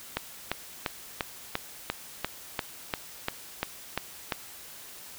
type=click train; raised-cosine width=0.3 ms; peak=-11 dBFS; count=13; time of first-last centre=0.17-4.322 s; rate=2.89 Hz; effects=white hiss -46 dBFS RMS until 5.18 s